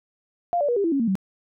sine tone with pitch steps, 697 / 579.4 / 481.6 / 400.3 / 332.8 / 276.6 / 229.9 / 191.12 Hz, F5 / D5 / B4 / G4 / E4 / C#4 / A#3 / G3, -4 / -24 / -44 / +36 / +17 / -4 / -24 / -44 cents, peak -19 dBFS, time 0.53-1.154 s, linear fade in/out 0 ms, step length 78 ms, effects none

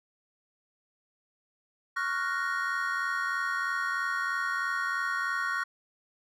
triangle chord, Gb major seventh, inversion second, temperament equal, 1108.7 / 1396.9 / 1480 / 1864.7 Hz, Db6 / F6 / Gb6 / Bb6, 0 / 0 / 0 / 0 cents, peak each -32 dBFS, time 1.96-5.64 s, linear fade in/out 10 ms, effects none

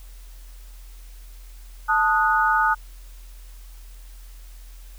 sine chord, D# diminished, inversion second, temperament equal with one note detuned, 880 / 1244.5 / 1468.1 Hz, A5 / D#6 / F#6, 0 / 0 / -14 cents, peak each -21 dBFS, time 1.88-2.75 s, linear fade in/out 20 ms, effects added 42 Hz sine -39 dBFS peak until 4.98 s + white hiss -53 dBFS RMS until 4.98 s

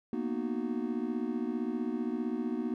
triangle chord, B major seventh, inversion third, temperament just, 231.5 / 246.9 / 308.7 / 370.4 Hz, A#3 / B3 / D#4 / F#4, -12 / 0 / -14 / +2 cents, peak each -34 / -33 / -35 / -37 dBFS, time 0.13-2.74 s, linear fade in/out 2 ms, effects none

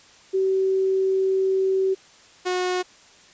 sine / sawtooth tone pair in turn, 382 / 363.9 Hz, G4 / F#4, -45 / -29 cents, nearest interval minor second, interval 84 cents, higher first, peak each -18 dBFS, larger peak neither, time 0.33-1.95 / 2.45-2.83 s, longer first, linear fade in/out 20 ms, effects white hiss -51 dBFS RMS until 3.33 s + resampled to 16000 Hz

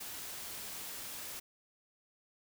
white noise, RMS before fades -44 dBFS, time 0-1.4 s, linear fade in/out 10 ms, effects none

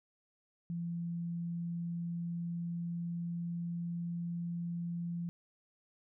sine tone with pitch glide, 170.4 to 171.39 Hz, F3 to F3, -42 to -32 cents, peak -35 dBFS, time 0.7-5.29 s, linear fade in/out 0 ms, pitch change +10 cents, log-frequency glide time 1.24-4.39 s, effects none

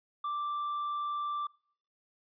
triangle tone, 1174.7 Hz, D6, in tune, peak -30 dBFS, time 0.24-1.47 s, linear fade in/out 5 ms, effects noise-tail reverb RT60 0.6 s tail -25 dB re dry + resampled to 11025 Hz

